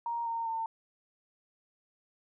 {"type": "tone with pitch steps", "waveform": "sine", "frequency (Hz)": [936, 919.4, 903.1], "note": ["A#5", "A#5", "A5"], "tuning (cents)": [7, -24, 45], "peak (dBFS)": -31, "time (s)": [0.06, 0.66], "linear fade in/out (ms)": 2, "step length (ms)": 200, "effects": []}